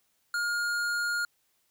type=tone with tanh clipping; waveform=sine; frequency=1420 Hz; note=F6; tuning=28 cents sharp; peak=-29 dBFS; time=0.34-1.25 s; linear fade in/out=2 ms; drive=17 dB; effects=white hiss -72 dBFS RMS until 1.7 s